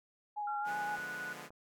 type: tone with vibrato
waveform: sine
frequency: 830.6 Hz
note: G#5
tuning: in tune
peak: -35 dBFS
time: 0.36-0.97 s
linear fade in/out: 20 ms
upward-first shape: square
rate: 7.8 Hz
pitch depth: 13 cents each way
type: tone with pitch glide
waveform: sine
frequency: 1373 to 1471.5 Hz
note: F6 to F#6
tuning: -30 to -10 cents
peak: -39 dBFS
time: 0.47-1.33 s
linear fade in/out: 5 ms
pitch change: +120 cents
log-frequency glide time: 0.61-0.72 s
type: chord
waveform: 5% pulse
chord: D diminished seventh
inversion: none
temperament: equal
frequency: 146.83 / 174.61 / 207.7 / 246.9 Hz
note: D3 / F3 / Ab3 / Cb4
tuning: 0 / 0 / 0 / 0 cents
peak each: -40 dBFS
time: 0.64-1.5 s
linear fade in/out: 50 ms
type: clicks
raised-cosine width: 1 ms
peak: -39 dBFS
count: 2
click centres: 0.986 / 1.505 s
effects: none